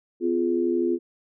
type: tone cluster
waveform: sine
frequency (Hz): 254.5 / 346.8 / 419.1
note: C4 / F4 / G#4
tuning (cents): -48 / -12 / +16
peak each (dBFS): -27 / -22 / -29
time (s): 0.2-0.99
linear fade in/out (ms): 50
effects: none